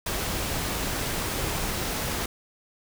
pink noise, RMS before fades -29 dBFS, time 0.06-2.26 s, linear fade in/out 5 ms, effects none

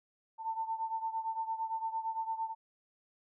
sine beating tone pair, 893 / 901.8 Hz, A5 / A5, +25 / +42 cents, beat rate 8.8 Hz, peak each -35 / -39 dBFS, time 0.38-2.55 s, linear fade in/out 50 ms, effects none

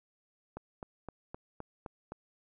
click train, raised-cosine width 1 ms, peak -27 dBFS, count 7, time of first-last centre 0.57-2.12 s, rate 3.87 Hz, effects none

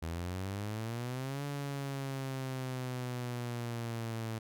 sawtooth exponential two-way sweep, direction up then down, 80.5 to 143.6 to 111.3 Hz, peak -32 dBFS, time 0.02-4.39 s, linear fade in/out 10 ms, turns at 1.44 s, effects none

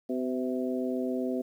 harmonic tone with a mistuned harmonic, 127.3 Hz, C3, 47 cents flat, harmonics 2 / 3 / 4 / 5, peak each -30 / -34 / -36 / -38 dBFS, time 0.09-1.42 s, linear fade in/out 10 ms, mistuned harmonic 5, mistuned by +46 cents, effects 10-bit

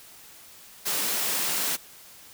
white high-pass noise, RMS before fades -27 dBFS, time 0.85-1.77 s, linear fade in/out 20 ms, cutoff 150 Hz, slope 48 dB/octave, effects white hiss -49 dBFS RMS until 2.33 s

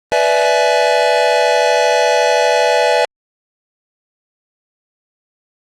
square chord, E dominant seventh, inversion second, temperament equal with one note detuned, 493.9 / 587.3 / 659.3 / 847.6 Hz, B4 / D5 / E5 / G#5, 0 / 0 / 0 / +35 cents, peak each -17 dBFS, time 0.12-3.05 s, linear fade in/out 0 ms, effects low-pass 6000 Hz 12 dB/octave + Opus 32 kbps

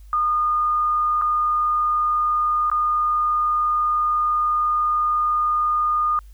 sine tone with dropouts, 1221 Hz, D#6, 33 cents flat, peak -17 dBFS, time 0.13-6.19 s, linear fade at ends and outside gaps 1 ms, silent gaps 1.214-1.22 / 2.7-2.715 s, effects added 50 Hz sine -40 dBFS peak until 6.33 s + white hiss -61 dBFS RMS until 6.33 s

